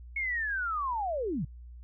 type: linear sweep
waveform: sine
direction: down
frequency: 2208 to 120 Hz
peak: -29 dBFS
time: 0.16-1.45 s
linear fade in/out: 5 ms
effects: noise-tail reverb RT60 0.1 s tail -26 dB re dry + added 60 Hz sine -44 dBFS peak until 1.83 s